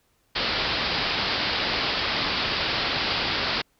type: low-pass noise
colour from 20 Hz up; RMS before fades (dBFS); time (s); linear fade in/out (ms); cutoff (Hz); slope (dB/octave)
white; -26; 0.35-3.62; 10; 5000; 96
effects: pink hiss -67 dBFS RMS until 3.79 s